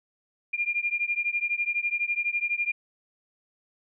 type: beating tone pair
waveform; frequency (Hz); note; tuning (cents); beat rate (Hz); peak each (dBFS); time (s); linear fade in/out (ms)
sine; 2400 / 2412; D7 / D7; +37 / +46; 12; -28; 0.53-2.72; 10
effects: none